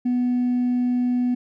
triangle tone with hard clipping, 246.9 Hz, B3, in tune, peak -18 dBFS, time 0.05-1.35 s, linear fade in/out 10 ms, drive 2 dB, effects none

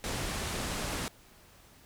pink low-pass noise, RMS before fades -35 dBFS, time 0.04-1.08 s, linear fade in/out 0 ms, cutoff 11000 Hz, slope 24 dB/octave, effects pink hiss -58 dBFS RMS until 1.85 s

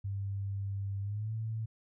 sine tone with pitch glide, 98.9 to 111.01 Hz, G2 to A2, +16 to +16 cents, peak -33 dBFS, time 0.04-1.66 s, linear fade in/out 10 ms, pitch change +200 cents, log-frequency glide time 1.01-1.33 s, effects none

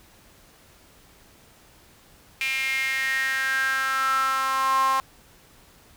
sawtooth tone with high-pass filter sweep, 266 Hz, C4, 29 cents sharp, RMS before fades -24 dBFS, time 2.41-5 s, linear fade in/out 0 ms, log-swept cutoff 2400 to 990 Hz, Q 8.3, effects pink hiss -54 dBFS RMS until 5.96 s

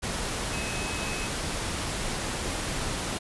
sine tone in noise, 2564 Hz, E7, 49 cents flat, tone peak -37 dBFS, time 0.52-1.28 s, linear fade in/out 20 ms, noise pink, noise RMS -31 dBFS, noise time 0.02-3.19 s, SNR -9 dB, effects resampled to 24000 Hz

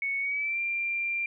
sine tone with pitch glide, 2217 to 2376 Hz, C#7 to D7, 0 to +20 cents, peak -27 dBFS, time 0.02-1.26 s, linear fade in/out 2 ms, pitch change +120 cents, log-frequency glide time 0.2-0.6 s, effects none

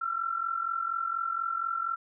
sine tone with amplitude modulation, 1354 Hz, E6, 46 cents sharp, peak -25 dBFS, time 0.01-1.96 s, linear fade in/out 10 ms, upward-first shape sine, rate 44.2 Hz, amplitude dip 75%, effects none

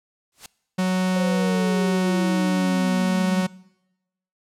white noise with exponential growth, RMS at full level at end -33 dBFS, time 0.32-0.46 s, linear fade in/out 2 ms, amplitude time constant 29 ms
45% pulse tone, 185 Hz, F#3, in tune, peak -19 dBFS, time 0.78-3.47 s, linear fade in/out 10 ms
sine exponential sweep, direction down, 544 to 196 Hz, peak -26 dBFS, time 1.16-3.43 s, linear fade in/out 5 ms
effects noise-tail reverb RT60 0.9 s tail -22 dB re dry + low-pass 10000 Hz 12 dB/octave

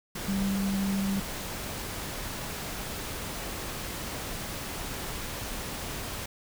sine tone in noise, 196 Hz, G3, in tune, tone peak -26 dBFS, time 0.28-1.2 s, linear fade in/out 5 ms, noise pink, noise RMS -36 dBFS, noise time 0.15-6.26 s, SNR +7 dB, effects none

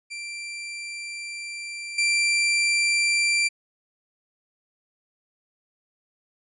sawtooth tone with level steps, 2356 Hz, D7, 5 cents sharp, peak -29 / -16 dBFS, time 0.1-3.49 s, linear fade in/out 20 ms, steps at 1.98 s, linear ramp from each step 5 ms, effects resampled to 24000 Hz

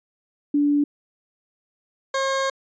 sine / 20% pulse tone pair in turn, 290 / 538.5 Hz, D4 / C5, -22 / +50 cents, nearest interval major seventh, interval 1072 cents, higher second, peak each -16 dBFS, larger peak neither, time 0.54-0.84 / 2.14-2.5 s, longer second, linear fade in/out 5 ms, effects resampled to 16000 Hz

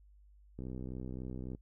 click train, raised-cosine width 3 ms, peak -30 dBFS, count 62, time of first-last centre 0.59-1.549 s, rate 63.6 Hz, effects noise-tail reverb RT60 0.1 s tail -25 dB re dry + added 50 Hz sine -58 dBFS peak until 1.61 s

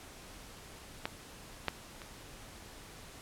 clicks, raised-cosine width 0.3 ms, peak -17 / -14 / -29 dBFS, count 3, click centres 1.055 / 1.683 / 2.018 s, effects pink hiss -51 dBFS RMS until 3.21 s + low-pass 12000 Hz 12 dB/octave

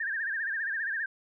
sine tone with vibrato, 1700 Hz, G#6, 40 cents sharp, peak -29 dBFS, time 0-1.06 s, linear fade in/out 5 ms, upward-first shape sine, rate 15 Hz, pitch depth 140 cents each way, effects none

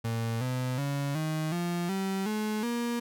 35% pulse tone with pitch steps, 114.6 / 127.16 / 141.09 / 156.55 / 173.7 / 192.73 / 213.9 / 237.3 Hz, A#2 / C3 / C#3 / D#3 / F3 / G3 / A3 / A#3, -29 / -49 / +31 / +11 / -9 / -29 / -49 / +31 cents, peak -27 dBFS, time 0.04-3 s, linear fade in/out 10 ms, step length 370 ms, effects none

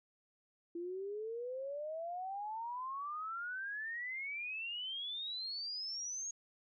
sine exponential sweep, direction up, 336.5 to 6645 Hz, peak -39 dBFS, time 0.75-6.31 s, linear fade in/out 5 ms, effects none

